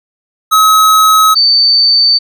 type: tone pair in turn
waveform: square / sine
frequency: 1280 / 4561 Hz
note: D#6 / C#8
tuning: +49 / +49 cents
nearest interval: octave + minor seventh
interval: 2200 cents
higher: second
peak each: -5 dBFS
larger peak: neither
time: 0.51-1.35 / 1.35-2.19 s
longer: neither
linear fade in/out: 20 ms
effects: none